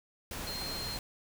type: tone in noise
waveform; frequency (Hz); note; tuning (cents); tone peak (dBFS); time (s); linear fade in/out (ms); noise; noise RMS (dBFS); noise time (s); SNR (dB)
sine; 4196; C8; +4; -38; 0.47-0.97; 2; pink; -40; 0.31-0.99; -1
effects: none